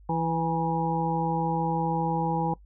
harmonic tone with a mistuned harmonic, 164.81 Hz, E3, in tune, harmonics 1 / 2 / 3 / 5 / 6, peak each -28 / -33 / -33 / -28 / -33 dBFS, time 0.09-2.54 s, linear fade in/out 5 ms, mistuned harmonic 6, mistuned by -46 cents, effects noise-tail reverb RT60 0.1 s tail -20 dB re dry + added 50 Hz sine -49 dBFS peak until 2.65 s

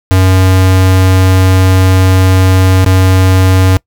square tone with dropouts, 93.7 Hz, F#2, 22 cents sharp, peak -5 dBFS, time 0.11-3.77 s, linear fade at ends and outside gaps 0 ms, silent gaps 2.845-2.862 s, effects noise-tail reverb RT60 0.1 s tail -24 dB re dry

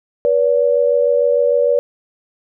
sine tone pair together, 485.4 / 572 Hz, B4 / D5, -30 / -46 cents, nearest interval minor third, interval 284 cents, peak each -14 dBFS, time 0.25-1.79 s, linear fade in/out 0 ms, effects none

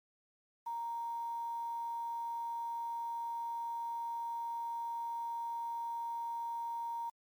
sine tone with quantisation, 932.3 Hz, A#5, in tune, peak -36 dBFS, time 0.66-7.1 s, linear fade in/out 10 ms, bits 10, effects MP3 96 kbps

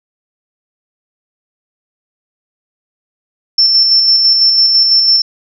sine tone with tremolo, 5370 Hz, E8, 31 cents sharp, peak -5 dBFS, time 3.58-5.22 s, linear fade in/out 5 ms, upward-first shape square, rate 6 Hz, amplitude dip 30%, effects none

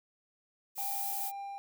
violet noise, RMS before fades -36 dBFS, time 0.75-1.32 s, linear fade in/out 50 ms
triangle tone with tremolo, 796 Hz, G5, 26 cents sharp, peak -36 dBFS, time 0.78-1.58 s, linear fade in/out 0 ms, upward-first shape triangle, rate 2 Hz, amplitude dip 25%
effects none

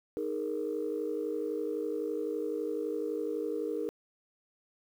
sine chord, D# suspended fourth, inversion none, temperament just, 311.1 / 414.8 / 466.7 Hz, D#4 / G#4 / A#4, 0 / -2 / +2 cents, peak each -36 / -35 / -34 dBFS, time 0.17-3.89 s, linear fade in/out 0 ms, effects tanh soft clip ceiling -23 dBFS + 10-bit

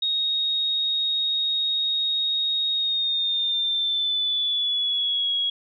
sine tone with pitch glide, 3747 to 3319 Hz, A#7 to G#7, +8 to -2 cents, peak -21 dBFS, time 0.02-5.5 s, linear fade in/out 5 ms, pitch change -210 cents, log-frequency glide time 2.72-5.31 s, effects none

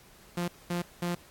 sawtooth tone bursts at uneven times, 174.61 Hz, F3, in tune, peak -25 dBFS, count 3, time 0.37-0.48 / 0.7-0.82 / 1.02-1.15 s, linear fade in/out 5 ms, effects pink hiss -56 dBFS RMS until 1.3 s + AAC 64 kbps

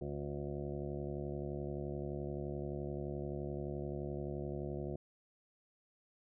harmonic tone, 71.6 Hz, D2, 43 cents flat, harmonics 1 / 2 / 3 / 4 / 5 / 7 / 8 / 9 / 10, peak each -46 / -43 / -47 / -53 / -43 / -49 / -51 / -51 / -57 dBFS, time 0.01-4.96 s, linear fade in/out 5 ms, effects none

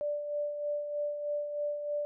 sine tone with tremolo, 587.3 Hz, D5, in tune, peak -29 dBFS, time 0.01-2.05 s, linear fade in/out 0 ms, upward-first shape sine, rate 3.2 Hz, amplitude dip 50%, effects none

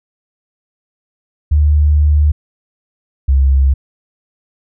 sine tone pair in turn, 74.5 / 67.47 Hz, D2 / C#2, +25 / -46 cents, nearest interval major second, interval 171 cents, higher first, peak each -7 dBFS, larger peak neither, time 1.51-2.32 / 3.28-3.74 s, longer first, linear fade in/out 10 ms, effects none

